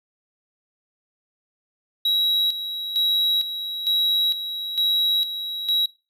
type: tone with tremolo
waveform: triangle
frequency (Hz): 3868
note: B7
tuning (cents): -37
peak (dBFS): -16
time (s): 2.05-5.86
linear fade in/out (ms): 5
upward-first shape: square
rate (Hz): 1.1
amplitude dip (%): 65
effects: noise-tail reverb RT60 0.3 s tail -20 dB re dry